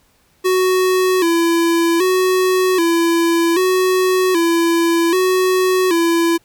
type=tone with vibrato; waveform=square; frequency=353 Hz; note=F4; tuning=19 cents sharp; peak=-13 dBFS; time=0.44-6.38 s; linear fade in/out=20 ms; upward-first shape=square; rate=0.64 Hz; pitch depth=86 cents each way; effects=pink hiss -57 dBFS RMS until 6.44 s